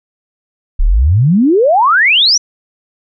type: exponential sweep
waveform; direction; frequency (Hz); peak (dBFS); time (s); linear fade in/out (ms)
sine; up; 30.07 to 6040; -6; 0.79-2.38; 10
effects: none